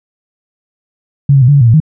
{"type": "tone with pitch steps", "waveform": "sine", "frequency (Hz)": [140.3, 136.4, 122.6, 144.3, 141.1, 118.5, 113, 156.7], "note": ["C#3", "C#3", "B2", "D3", "C#3", "A#2", "A2", "D#3"], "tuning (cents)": [21, -28, -12, -30, 31, 29, 47, 13], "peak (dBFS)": -3, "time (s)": [1.29, 1.802], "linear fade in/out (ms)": 5, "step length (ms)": 64, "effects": []}